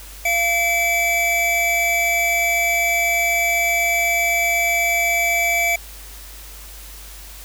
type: tone pair together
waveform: square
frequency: 688 / 2304 Hz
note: F5 / D7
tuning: -26 / -34 cents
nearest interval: octave + major sixth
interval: 2092 cents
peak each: -23 / -18 dBFS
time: 0.25-5.76 s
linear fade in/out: 5 ms
effects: added 50 Hz sine -38 dBFS peak until 7.44 s + white hiss -40 dBFS RMS until 7.44 s